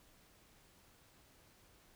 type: silence
effects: pink hiss -66 dBFS RMS until 1.95 s